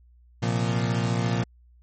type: chord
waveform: 35% pulse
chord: Bb suspended second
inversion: none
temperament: equal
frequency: 116.54 / 130.81 / 174.61 Hz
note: Bb2 / C3 / F3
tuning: 0 / 0 / 0 cents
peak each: -23 / -29 / -26 dBFS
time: 0.42-1.44 s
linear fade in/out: 10 ms
effects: added 60 Hz sine -52 dBFS peak until 1.82 s + MP3 32 kbps